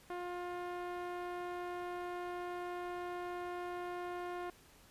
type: tone with low-pass filter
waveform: 5% pulse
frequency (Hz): 354.4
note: F4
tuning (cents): +25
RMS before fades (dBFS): -42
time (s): 0.1-4.5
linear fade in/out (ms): 2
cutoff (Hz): 850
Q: 0.61
effects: pink hiss -62 dBFS RMS until 4.9 s + resampled to 32000 Hz